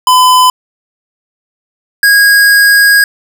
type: tone pair in turn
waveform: square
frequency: 1010 / 1641.9 Hz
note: B5 / G#6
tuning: +39 / -20 cents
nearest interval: minor sixth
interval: 841 cents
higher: second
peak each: -4 dBFS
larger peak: neither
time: 0.07-0.5 / 2.03-3.04 s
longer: second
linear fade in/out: 2 ms
effects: none